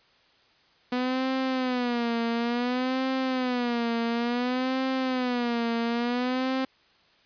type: tone with vibrato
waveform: sawtooth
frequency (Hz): 246.9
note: B3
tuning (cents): 0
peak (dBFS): -21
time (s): 0.92-6.65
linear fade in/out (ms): 5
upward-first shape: sine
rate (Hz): 0.57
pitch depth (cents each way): 110
effects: white hiss -61 dBFS RMS until 7.25 s + resampled to 11025 Hz